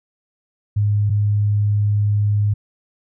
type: tone pair in turn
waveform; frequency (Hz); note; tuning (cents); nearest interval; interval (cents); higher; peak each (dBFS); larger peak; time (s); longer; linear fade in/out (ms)
sine; 103.6 / 103.6; G#2 / G#2; -4 / -4; unison; 0; neither; -14; neither; 0.76-1.1 / 1.1-2.54; second; 10
effects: none